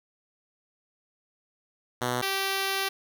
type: tone pair in turn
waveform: 5% pulse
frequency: 123.47 / 388.8 Hz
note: B2 / G4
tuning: 0 / -14 cents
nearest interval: octave + minor sixth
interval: 1986 cents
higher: second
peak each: -15 dBFS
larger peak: neither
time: 2.01-2.22 / 2.22-2.89 s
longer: second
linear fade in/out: 10 ms
effects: none